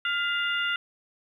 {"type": "harmonic tone with a mistuned harmonic", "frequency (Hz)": 703, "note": "F5", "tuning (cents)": 11, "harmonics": [2, 3, 4, 5], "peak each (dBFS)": [-27, -33, -30, -37], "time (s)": [0.05, 0.76], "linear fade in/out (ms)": 2, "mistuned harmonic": 3, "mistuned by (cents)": -70, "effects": ["10-bit"]}